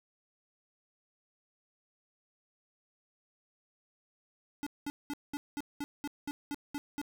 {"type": "tone bursts", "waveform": "square", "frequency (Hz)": 288.8, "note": "D4", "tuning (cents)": -29, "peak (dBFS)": -35, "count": 11, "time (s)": [4.63, 7.015], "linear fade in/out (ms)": 0, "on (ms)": 35, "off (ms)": 200, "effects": []}